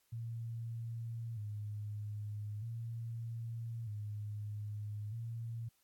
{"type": "tone with vibrato", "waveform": "sine", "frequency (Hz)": 110, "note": "A2", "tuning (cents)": 0, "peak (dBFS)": -39, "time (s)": [0.12, 5.69], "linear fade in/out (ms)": 10, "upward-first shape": "square", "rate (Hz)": 0.4, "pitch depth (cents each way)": 83, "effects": ["white hiss -75 dBFS RMS until 5.83 s", "AAC 64 kbps"]}